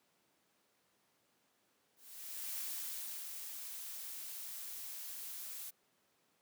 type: noise with ADSR envelope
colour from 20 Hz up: blue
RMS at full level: -41 dBFS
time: 1.96-5.71 s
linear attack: 620 ms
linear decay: 710 ms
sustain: -5 dB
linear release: 19 ms
effects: pink hiss -75 dBFS RMS until 6.41 s + high-pass 200 Hz 12 dB/octave